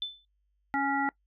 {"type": "tone with exponential decay", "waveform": "sine", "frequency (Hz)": 3520, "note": "A7", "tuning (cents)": 0, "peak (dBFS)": -27, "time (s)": [0.02, 0.25], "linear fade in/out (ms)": 1, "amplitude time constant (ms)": 49}
{"type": "harmonic tone", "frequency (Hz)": 277.8, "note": "C#4", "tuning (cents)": 4, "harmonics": [1, 3, 5, 7], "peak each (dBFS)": [-31, -29, -33, -34], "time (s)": [0.74, 1.09], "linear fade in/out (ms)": 0}
{"effects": ["noise-tail reverb RT60 0.1 s tail -22 dB re dry", "added 50 Hz sine -70 dBFS peak until 1.26 s"]}